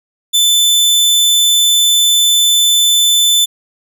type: tone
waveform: sawtooth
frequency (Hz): 3520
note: A7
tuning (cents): 0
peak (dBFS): -5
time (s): 0.33-3.46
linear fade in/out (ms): 20
effects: none